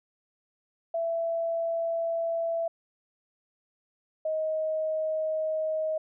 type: tone pair in turn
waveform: sine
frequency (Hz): 666 / 628.6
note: E5 / D#5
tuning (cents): +18 / +18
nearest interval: minor second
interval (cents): 100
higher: first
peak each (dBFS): -26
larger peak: neither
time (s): 0.94-2.68 / 4.25-5.98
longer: first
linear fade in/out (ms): 5
effects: none